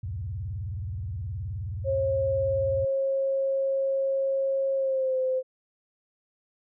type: tone with vibrato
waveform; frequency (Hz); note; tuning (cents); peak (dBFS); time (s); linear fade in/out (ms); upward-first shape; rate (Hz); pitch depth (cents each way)
sine; 91.6; F#2; -17; -30; 0.03-2.85; 5; square; 19; 300
type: tone with pitch glide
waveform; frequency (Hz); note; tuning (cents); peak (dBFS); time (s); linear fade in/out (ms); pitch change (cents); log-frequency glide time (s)
sine; 541 to 517.8; C#5 to C5; -42 to -18; -23; 1.84-5.43; 50; -76; 4.75-5.17
effects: none